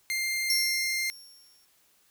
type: tone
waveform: sawtooth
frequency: 2104 Hz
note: C7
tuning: 9 cents sharp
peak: -24 dBFS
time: 0.1-1.1 s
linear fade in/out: 0 ms
type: tone with exponential decay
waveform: sawtooth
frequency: 5510 Hz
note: F8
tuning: 24 cents flat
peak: -20 dBFS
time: 0.5-1.65 s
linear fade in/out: 1 ms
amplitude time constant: 250 ms
effects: white hiss -65 dBFS RMS until 2.1 s